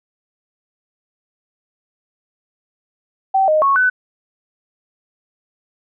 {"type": "tone with pitch steps", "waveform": "sine", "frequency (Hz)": [771, 619, 1103, 1502], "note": ["G5", "D#5", "C#6", "F#6"], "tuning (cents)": [-29, -9, -9, 26], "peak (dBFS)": -11, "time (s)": [3.34, 3.9], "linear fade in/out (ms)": 10, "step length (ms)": 140, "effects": []}